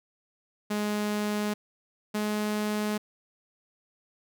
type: tone pair in turn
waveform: sawtooth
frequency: 209 / 210.9 Hz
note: G#3 / G#3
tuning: +11 / +27 cents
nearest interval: unison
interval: 16 cents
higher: second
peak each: -23 dBFS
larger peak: neither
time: 0.7-1.54 / 2.14-2.98 s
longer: neither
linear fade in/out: 10 ms
effects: none